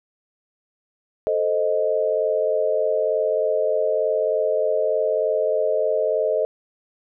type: chord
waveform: sine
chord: A diminished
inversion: none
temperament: equal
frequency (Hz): 440 / 523.3 / 622.3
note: A4 / C5 / Eb5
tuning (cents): 0 / 0 / 0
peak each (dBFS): -23 / -24 / -21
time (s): 1.27-6.45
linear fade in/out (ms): 0
effects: none